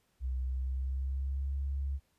sine tone with pitch glide, 63.9 to 68.88 Hz, C2 to C#2, -40 to -10 cents, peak -31 dBFS, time 0.2-2 s, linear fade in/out 50 ms, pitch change +130 cents, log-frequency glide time 0.42-1.55 s, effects pink hiss -74 dBFS RMS until 2.18 s + resampled to 32000 Hz

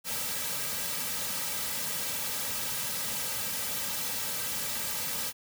white noise with comb filter, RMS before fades -33 dBFS, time 0.04-5.33 s, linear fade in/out 50 ms, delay 2.8 ms, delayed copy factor -0.9, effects none

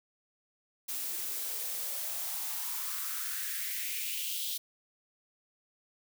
blue noise with high-pass filter sweep, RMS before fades -36 dBFS, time 0.88-4.58 s, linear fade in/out 10 ms, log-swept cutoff 270 to 3600 Hz, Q 3.7, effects none

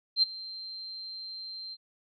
sine tone with ADSR envelope, 4144 Hz, C8, 17 cents flat, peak -18 dBFS, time 0.16-1.77 s, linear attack 66 ms, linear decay 17 ms, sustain -20 dB, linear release 43 ms, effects none

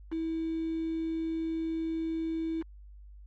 sine tone with quantisation, 324.8 Hz, E4, 26 cents flat, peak -30 dBFS, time 0.11-2.63 s, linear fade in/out 20 ms, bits 7, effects added 50 Hz sine -47 dBFS peak until 3.26 s + low-pass 2000 Hz 12 dB/octave

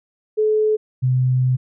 sine tone pair in turn, 430 / 127.84 Hz, A4 / C3, -40 / -40 cents, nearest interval octave + major sixth, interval 2100 cents, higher first, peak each -14 dBFS, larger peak neither, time 0.37-0.77 / 1.02-1.57 s, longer second, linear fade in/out 20 ms, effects none

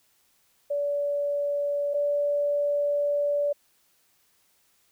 sine tone pair in turn, 575 / 578.7 Hz, D5 / D5, -37 / -26 cents, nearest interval unison, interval 11 cents, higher second, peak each -24 / -22 dBFS, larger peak second, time 0.7-1.94 / 1.94-3.53 s, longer second, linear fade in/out 10 ms, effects white hiss -66 dBFS RMS until 4.91 s

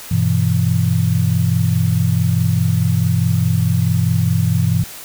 sine chord, E minor, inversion first, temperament just, 98.89 / 123.61 / 164.81 Hz, G2 / B2 / E3, +16 / +2 / 0 cents, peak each -17 dBFS, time 0.11-4.84 s, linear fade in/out 5 ms, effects white hiss -34 dBFS RMS until 5.04 s

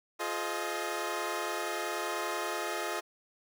15% pulse chord, F minor seventh, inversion none, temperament equal with one note detuned, 349.2 / 425 / 523.3 / 622.3 Hz, F4 / Ab4 / C5 / Eb5, 0 / +40 / 0 / 0 cents, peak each -31 / -31 / -36 / -31 dBFS, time 0.19-3.01 s, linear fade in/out 20 ms, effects none

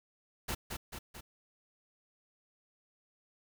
pink noise with echo, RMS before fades -36 dBFS, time 0.48-0.55 s, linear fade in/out 10 ms, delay 220 ms, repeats 3, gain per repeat -4 dB, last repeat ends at 1.21 s, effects none

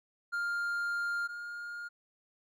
triangle tone pair in turn, 1402 / 1416.7 Hz, F6 / F6, +6 / +24 cents, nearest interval unison, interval 18 cents, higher second, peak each -29 / -37 dBFS, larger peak first, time 0.32-1.28 / 1.28-1.89 s, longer first, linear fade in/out 20 ms, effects none

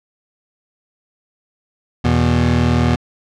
25% pulse tone pair together, 80.76 / 121 Hz, E2 / B2, -35 / -35 cents, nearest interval perfect fifth, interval 700 cents, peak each -12 dBFS, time 2.04-2.96 s, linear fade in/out 10 ms, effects low-pass 5000 Hz 12 dB/octave

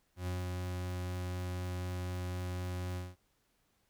40% pulse tone with ADSR envelope, 90.4 Hz, F#2, 40 cents flat, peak -33 dBFS, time 0.16-3.16 s, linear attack 110 ms, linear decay 180 ms, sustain -2 dB, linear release 200 ms, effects pink hiss -75 dBFS RMS until 3.89 s

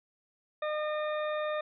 harmonic tone, 608 Hz, D#5, 40 cents flat, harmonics 1 / 2 / 3 / 4 / 6, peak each -31 / -37 / -41 / -47 / -47 dBFS, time 0.62-1.61 s, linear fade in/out 5 ms, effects none

